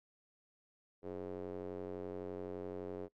square tone with band-pass filter, 45.9 Hz, F#1, 13 cents flat, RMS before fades -44 dBFS, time 1.02-3.09 s, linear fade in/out 50 ms, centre 430 Hz, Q 2.8, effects noise-tail reverb RT60 0.1 s tail -22 dB re dry

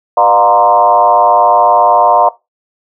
sine tone with frequency modulation, 821 Hz, G#5, 20 cents flat, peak -5 dBFS, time 0.17-2.29 s, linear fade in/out 5 ms, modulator 110 Hz, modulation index 2.2, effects noise-tail reverb RT60 0.2 s tail -18 dB re dry

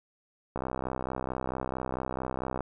click train, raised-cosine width 1 ms, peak -18 dBFS, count 133, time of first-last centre 0.56-2.607 s, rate 64.5 Hz, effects none

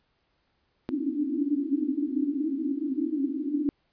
white band-pass noise, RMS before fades -28 dBFS, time 0.89-3.69 s, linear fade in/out 0 ms, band 270 to 310 Hz, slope 96 dB/octave, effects pink hiss -72 dBFS RMS until 3.92 s + resampled to 11025 Hz

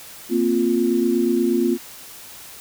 sine chord, Bb suspended second, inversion none, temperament equal, 233.1 / 261.6 / 349.2 Hz, Bb3 / C4 / F4, 0 / 0 / 0 cents, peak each -21 / -22 / -19 dBFS, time 0.29-1.78 s, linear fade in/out 50 ms, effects white hiss -40 dBFS RMS until 2.6 s

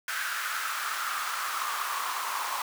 pink noise with high-pass filter sweep, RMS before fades -32 dBFS, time 0.08-2.62 s, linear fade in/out 2 ms, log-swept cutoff 1500 to 1000 Hz, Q 5, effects none

